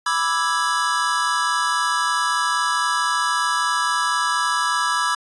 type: chord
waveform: square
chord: E dominant seventh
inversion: second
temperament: equal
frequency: 987.8 / 1174.7 / 1318.5 / 1661.2 Hz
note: B5 / D6 / E6 / G#6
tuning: 0 / 0 / 0 / 0 cents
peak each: -25 dBFS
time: 0.06-5.15 s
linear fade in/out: 5 ms
effects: resampled to 24000 Hz